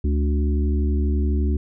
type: harmonic tone with a mistuned harmonic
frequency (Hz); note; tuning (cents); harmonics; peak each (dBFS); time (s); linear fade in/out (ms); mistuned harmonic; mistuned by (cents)
71.9; D2; -36; 1 / 3 / 4 / 5; -18 / -28 / -30 / -32; 0.04-1.57; 5; 5; +35
effects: none